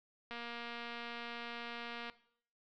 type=click train; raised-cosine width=0.3 ms; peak=-29 dBFS; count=423; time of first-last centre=0.31-2.098 s; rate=236 Hz; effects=noise-tail reverb RT60 0.6 s tail -17 dB re dry + low-pass 5000 Hz 12 dB/octave